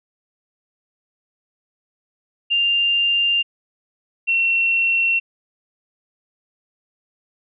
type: tone pair in turn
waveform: sine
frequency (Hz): 2794 / 2719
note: F7 / F7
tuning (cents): 0 / -47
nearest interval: unison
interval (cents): 47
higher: first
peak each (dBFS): -15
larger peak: neither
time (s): 2.5-3.43 / 4.27-5.2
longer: neither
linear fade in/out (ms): 20
effects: none